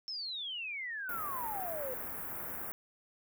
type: exponential sweep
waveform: sine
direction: down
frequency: 5400 to 493.9 Hz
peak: -37 dBFS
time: 0.08-1.94 s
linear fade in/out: 0 ms
type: band-stop noise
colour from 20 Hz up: white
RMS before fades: -41 dBFS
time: 1.09-2.72 s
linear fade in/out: 0 ms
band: 1700 to 13000 Hz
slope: 24 dB/octave
effects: none